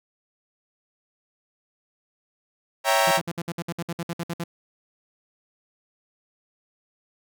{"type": "chord", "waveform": "sawtooth", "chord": "C# diminished seventh", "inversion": "none", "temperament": "equal", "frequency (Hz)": [554.4, 659.3, 784, 932.3], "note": ["C#5", "E5", "G5", "Bb5"], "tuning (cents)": [0, 0, 0, 0], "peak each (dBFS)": -20, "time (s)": [2.84, 3.21], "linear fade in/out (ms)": 50}
{"type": "tone bursts", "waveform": "sawtooth", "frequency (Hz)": 170, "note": "F3", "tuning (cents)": -46, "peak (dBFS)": -23, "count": 14, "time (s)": [3.07, 4.439], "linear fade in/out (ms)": 5, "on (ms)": 43, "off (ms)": 59}
{"effects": []}